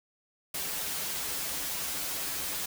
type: noise with comb filter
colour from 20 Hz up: white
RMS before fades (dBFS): -34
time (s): 0.54-2.66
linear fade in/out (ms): 5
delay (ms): 8.6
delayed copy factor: -0.9
effects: none